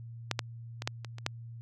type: clicks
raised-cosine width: 0.2 ms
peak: -11 / -11 / -19 / -12 / -24 / -27 / -11 dBFS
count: 7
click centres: 0.313 / 0.392 / 0.821 / 0.875 / 1.047 / 1.184 / 1.264 s
effects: added 116 Hz sine -42 dBFS peak until 1.61 s